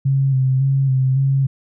sine tone with vibrato, 133.6 Hz, C3, 36 cents sharp, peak -13 dBFS, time 0.05-1.47 s, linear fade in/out 10 ms, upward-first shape square, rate 1.8 Hz, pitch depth 32 cents each way, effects none

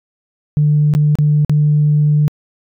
sine tone with dropouts, 149.2 Hz, D3, 28 cents sharp, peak -8 dBFS, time 0.57-2.28 s, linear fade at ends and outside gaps 0 ms, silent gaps 0.938-0.95 / 1.154-1.187 / 1.448-1.496 s, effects tanh soft clip ceiling -4 dBFS

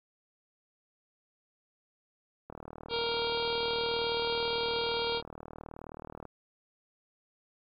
click train, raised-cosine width 1 ms, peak -29 dBFS, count 147, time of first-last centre 2.5-6.253 s, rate 38.9 Hz
harmonic tone, 466.2 Hz, A#4, in tune, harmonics 1 / 2 / 3 / 5 / 6 / 7 / 8 / 9 / 10, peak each -32 / -37 / -41 / -42 / -44 / -38 / -40 / -41 / -43 dBFS, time 2.89-5.22 s, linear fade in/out 50 ms
effects AAC 48 kbps

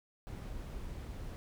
brown noise, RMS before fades -43 dBFS, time 0.27-1.36 s, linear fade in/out 0 ms, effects none

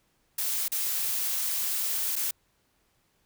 blue noise with dropouts, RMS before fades -29 dBFS, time 0.38-2.31 s, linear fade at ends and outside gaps 5 ms, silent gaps 0.682-0.718 / 2.157-2.162 s, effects pink hiss -70 dBFS RMS until 3.25 s

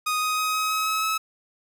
sawtooth tone with pitch steps, 1244.5 / 1252.4 / 1260.4 / 1268.4 / 1276.5 / 1284.7 / 1292.9 Hz, D#6 / D#6 / D#6 / D#6 / D#6 / E6 / E6, 0 / +11 / +22 / +33 / +44 / -45 / -34 cents, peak -19 dBFS, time 0.06-1.18 s, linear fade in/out 10 ms, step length 160 ms, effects none

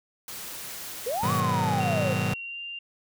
white noise, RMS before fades -38 dBFS, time 0.28-1.4 s, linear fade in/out 2 ms
sine linear two-way sweep, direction up then down, 440 to 1160 to 497.4 Hz, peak -26 dBFS, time 1.06-2.14 s, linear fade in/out 10 ms, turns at 1.32 s
sawtooth chord, G# minor seventh, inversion none, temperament just, 103.83 / 124.59 / 155.74 / 186.89 Hz, G#2 / B2 / D#3 / F#3, 0 / +16 / +2 / +18 cents, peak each -26 dBFS, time 1.23-2.34 s, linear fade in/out 5 ms
sine tone with pitch glide, 2748 to 2788 Hz, F7 to F7, -29 to -4 cents, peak -34 dBFS, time 1.8-2.79 s, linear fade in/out 5 ms, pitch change +25 cents, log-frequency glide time 2.41-2.59 s
effects none

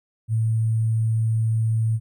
sine tone with sample-and-hold, 111.8 Hz, A2, 28 cents sharp, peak -18 dBFS, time 0.28-2 s, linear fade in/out 50 ms, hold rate 8820 Hz, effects none

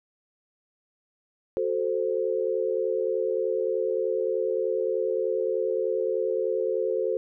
sine chord, F# diminished, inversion none, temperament equal, 370 / 440 / 523.3 Hz, F#4 / A4 / C5, 0 / 0 / 0 cents, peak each -29 / -27 / -28 dBFS, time 1.57-7.17 s, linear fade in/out 0 ms, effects none

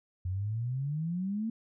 sine exponential sweep, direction up, 88.5 to 230 Hz, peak -30 dBFS, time 0.25-1.5 s, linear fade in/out 5 ms, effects none

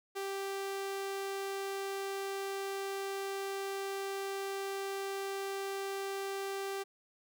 sawtooth tone, 392 Hz, G4, in tune, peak -32 dBFS, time 0.15-6.84 s, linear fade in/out 20 ms, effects none

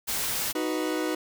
white noise, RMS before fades -29 dBFS, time 0.07-0.53 s, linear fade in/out 20 ms
40% pulse chord, B major, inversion first, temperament equal, 311.1 / 370 / 493.9 Hz, D#4 / F#4 / B4, 0 / 0 / 0 cents, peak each -28 / -31 / -32 dBFS, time 0.55-1.15 s, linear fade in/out 5 ms
effects none

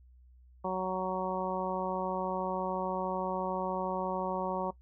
harmonic tone, 186.2 Hz, F#3, 11 cents sharp, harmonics 1 / 2 / 3 / 4 / 5 / 6, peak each -38 / -38 / -36 / -39 / -36 / -40 dBFS, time 0.64-4.71 s, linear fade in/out 10 ms, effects noise-tail reverb RT60 0.1 s tail -19 dB re dry + added 62 Hz sine -55 dBFS peak until 4.81 s

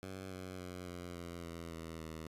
10% pulse tone with pitch steps, 94.8 / 92.53 / 90.31 / 88.15 / 86.03 / 83.97 / 81.96 / 79.99 Hz, F#2 / F#2 / F#2 / F2 / F2 / E2 / E2 / D#2, +43 / +1 / -41 / +17 / -26 / +33 / -9 / +48 cents, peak -36 dBFS, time 0.03-2.27 s, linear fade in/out 0 ms, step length 280 ms, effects resampled to 32000 Hz

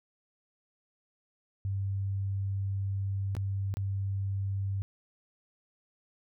sine tone with dropouts, 98 Hz, G2, in tune, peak -29 dBFS, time 1.65-4.82 s, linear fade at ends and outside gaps 0 ms, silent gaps 3.351-3.367 / 3.74-3.77 s, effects none

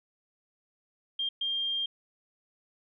sine tone bursts at uneven times, 3200 Hz, G7, 35 cents sharp, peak -28 dBFS, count 2, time 1.19-1.29 / 1.41-1.86 s, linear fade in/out 5 ms, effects none

